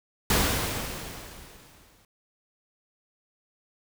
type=noise with exponential decay; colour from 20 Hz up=pink; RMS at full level=-21 dBFS; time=0.3-2.05 s; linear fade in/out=2 ms; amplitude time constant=380 ms; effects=none